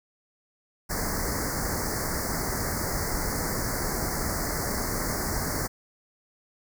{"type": "band-stop noise", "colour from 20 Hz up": "pink", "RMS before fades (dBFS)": -29, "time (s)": [0.89, 5.68], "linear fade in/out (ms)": 20, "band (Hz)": [2100, 4500], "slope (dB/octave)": 96, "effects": []}